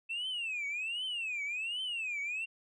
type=tone with vibrato; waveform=sine; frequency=2637 Hz; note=E7; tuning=in tune; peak=-32 dBFS; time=0.09-2.46 s; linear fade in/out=20 ms; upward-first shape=triangle; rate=1.3 Hz; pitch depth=290 cents each way; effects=tanh soft clip ceiling -32 dBFS